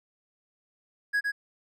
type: tone with echo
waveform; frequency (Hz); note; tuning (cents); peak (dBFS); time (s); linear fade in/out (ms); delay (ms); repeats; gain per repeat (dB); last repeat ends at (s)
triangle; 1661.2; G#6; 0; -21; 1.13-1.21; 20; 110; 1; -3; 1.32
effects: none